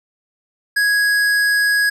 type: tone with tanh clipping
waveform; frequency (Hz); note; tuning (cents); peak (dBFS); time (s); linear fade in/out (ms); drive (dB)
sine; 1661.2; G#6; 0; -15; 0.76-1.9; 10; 16
effects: none